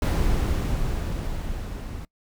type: noise with level ramp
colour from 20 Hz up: brown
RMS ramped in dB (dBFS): -20 to -34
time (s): 0.02-2.05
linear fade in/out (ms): 2
effects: noise-tail reverb RT60 0.1 s tail -25 dB re dry